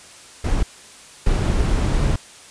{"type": "noise bursts at uneven times", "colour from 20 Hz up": "brown", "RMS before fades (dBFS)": -18, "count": 2, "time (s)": [[0.44, 0.63], [1.26, 2.16]], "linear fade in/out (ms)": 5, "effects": ["white hiss -43 dBFS RMS until 2.5 s", "resampled to 22050 Hz"]}